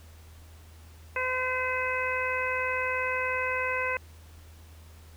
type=harmonic tone; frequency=511 Hz; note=C5; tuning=41 cents flat; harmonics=1 / 2 / 3 / 4 / 5; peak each=-33 / -33 / -33 / -33 / -33 dBFS; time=1.16-3.97 s; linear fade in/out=2 ms; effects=added 80 Hz sine -48 dBFS peak until 5.16 s + pink hiss -57 dBFS RMS until 5.16 s